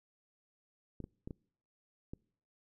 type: clicks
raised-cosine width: 3 ms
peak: -30 dBFS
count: 5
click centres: 1.003 / 1.041 / 1.275 / 1.308 / 2.135 s
effects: noise-tail reverb RT60 0.6 s tail -26 dB re dry